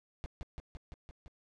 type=noise with echo; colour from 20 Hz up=brown; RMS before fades=-38 dBFS; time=0.24-0.26 s; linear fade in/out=0 ms; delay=170 ms; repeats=6; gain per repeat=-2 dB; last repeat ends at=1.28 s; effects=low-pass 6000 Hz 12 dB/octave